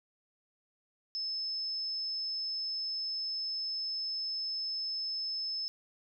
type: tone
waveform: sine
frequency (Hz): 5230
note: E8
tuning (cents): -15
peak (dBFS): -33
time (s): 1.15-5.68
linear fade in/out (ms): 0
effects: none